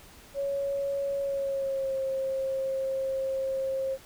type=tone with pitch glide; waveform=sine; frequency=557 to 534 Hz; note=C#5 to C5; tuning=+8 to +35 cents; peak=-27 dBFS; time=0.34-3.98 s; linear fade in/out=50 ms; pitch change=-73 cents; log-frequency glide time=1.2-1.98 s; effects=pink hiss -52 dBFS RMS until 4.05 s